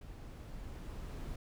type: noise with level ramp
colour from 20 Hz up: brown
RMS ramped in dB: -49 to -42 dBFS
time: 0.01-1.36 s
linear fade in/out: 5 ms
effects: none